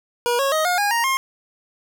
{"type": "tone with pitch steps", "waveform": "25% pulse", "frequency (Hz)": [480.6, 548.9, 626.9, 715.9, 817.7, 933.8, 1066.5], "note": ["B4", "C#5", "D#5", "F5", "G#5", "A#5", "C6"], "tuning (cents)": [-47, -17, 13, 43, -27, 3, 33], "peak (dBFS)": -14, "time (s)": [0.26, 1.17], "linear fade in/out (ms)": 0, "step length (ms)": 130, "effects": []}